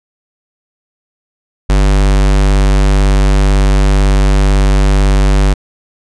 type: tone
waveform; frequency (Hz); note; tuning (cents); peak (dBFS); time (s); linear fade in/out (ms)
square; 49; G1; 0; -7; 1.69-5.54; 10
effects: resampled to 22050 Hz